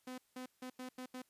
sawtooth tone bursts at uneven times, 254.4 Hz, C4, 48 cents flat, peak -40 dBFS, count 6, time 0.07-0.18 / 0.36-0.46 / 0.62-0.7 / 0.79-0.89 / 0.98-1.06 / 1.14-1.22 s, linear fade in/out 5 ms, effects white hiss -75 dBFS RMS until 1.29 s + resampled to 32000 Hz

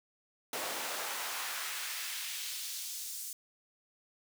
pink noise with high-pass filter sweep, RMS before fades -39 dBFS, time 0.53-3.33 s, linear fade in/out 2 ms, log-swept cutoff 460 to 7400 Hz, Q 0.97, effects none

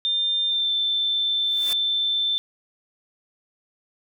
sine tone with pitch glide, 3600 to 3546 Hz, A7 to A7, +39 to +13 cents, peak -20 dBFS, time 0.05-2.38 s, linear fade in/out 0 ms, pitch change -26 cents, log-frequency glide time 0.48-0.72 s
white noise with exponential growth, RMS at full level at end -30 dBFS, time 1.38-1.73 s, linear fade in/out 1 ms, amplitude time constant 74 ms
effects none

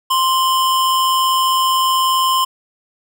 square tone pair together, 1046.5 / 2964 Hz, C6 / F#7, 0 / +2 cents, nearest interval octave + tritone, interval 1802 cents, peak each -14 / -23 dBFS, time 0.1-2.45 s, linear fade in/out 10 ms, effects none

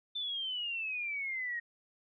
sine exponential sweep, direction down, 3568 to 1864.7 Hz, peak -34 dBFS, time 0.15-1.6 s, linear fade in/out 10 ms, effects none

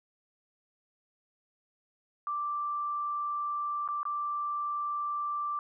sine tone with dropouts, 1174.7 Hz, D6, in tune, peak -30 dBFS, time 2.27-5.59 s, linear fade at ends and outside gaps 1 ms, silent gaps 3.877-3.887 / 4.031-4.053 s, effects none

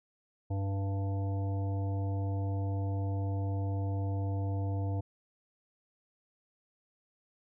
harmonic tone, 98 Hz, G2, in tune, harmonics 1 / 3 / 5 / 7 / 9, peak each -30 / -41 / -45 / -45 / -50 dBFS, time 0.5-5.01 s, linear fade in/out 10 ms, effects none

